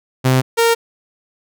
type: tone pair in turn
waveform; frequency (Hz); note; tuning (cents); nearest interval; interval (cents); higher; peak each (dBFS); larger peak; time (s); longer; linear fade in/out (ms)
sawtooth; 129.7 / 462.2; C3 / A#4; -15 / -15; octave + minor seventh; 2200; second; -7; neither; 0.24-0.42 / 0.57-0.75; neither; 20
effects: none